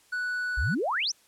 triangle tone, 1480 Hz, F#6, in tune, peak -26 dBFS, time 0.12-0.75 s, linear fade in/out 10 ms
sine exponential sweep, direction up, 49 to 6360 Hz, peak -25 dBFS, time 0.57-1.12 s, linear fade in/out 10 ms
effects white hiss -61 dBFS RMS until 1.27 s + low-pass 11000 Hz 12 dB/octave

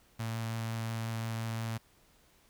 sawtooth tone with notch filter, 113.2 Hz, A2, 50 cents sharp, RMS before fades -36 dBFS, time 0.19-1.78 s, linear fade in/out 10 ms, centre 390 Hz, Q 1.1, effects pink hiss -65 dBFS RMS until 2.49 s

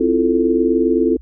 sine chord, F major seventh, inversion second, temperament equal, 261.6 / 329.6 / 349.2 / 440 Hz, C4 / E4 / F4 / A4, 0 / 0 / 0 / 0 cents, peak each -18 dBFS, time 0-1.17 s, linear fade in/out 10 ms, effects added 60 Hz sine -36 dBFS peak until 1.21 s

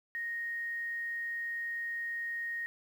sine tone with quantisation, 1864.7 Hz, A#6, in tune, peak -34 dBFS, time 0.15-2.66 s, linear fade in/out 0 ms, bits 10, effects none

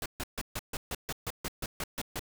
pink noise bursts, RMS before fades -35 dBFS, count 13, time 0.02-2.194 s, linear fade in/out 2 ms, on 38 ms, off 140 ms, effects none

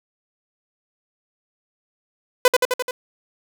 sawtooth tone with echo, 502 Hz, B4, 28 cents sharp, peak -5 dBFS, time 2.45-2.48 s, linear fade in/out 2 ms, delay 86 ms, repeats 5, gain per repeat -3 dB, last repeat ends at 2.91 s, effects none

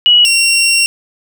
sine / 20% pulse tone pair in turn, 2922 / 2744 Hz, F#7 / F7, -22 / -31 cents, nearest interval minor second, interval 109 cents, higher first, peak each -4 dBFS, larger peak neither, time 0.06-0.25 / 0.25-0.86 s, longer second, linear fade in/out 0 ms, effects none

